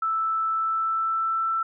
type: tone with pitch glide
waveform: sine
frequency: 1318.5 to 1332.3 Hz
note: E6 to E6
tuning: 0 to +18 cents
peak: -22 dBFS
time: 0.02-1.63 s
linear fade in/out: 5 ms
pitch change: +18 cents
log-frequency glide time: 0.49-1.51 s
effects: none